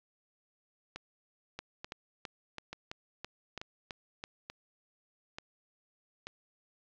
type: two click trains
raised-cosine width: 0.2 ms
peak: -22 / -23 dBFS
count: 9 / 7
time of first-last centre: 1.59-4.239 / 0.96-6.27 s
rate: 3.02 / 1.13 Hz
effects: low-pass 5000 Hz 12 dB/octave + 10-bit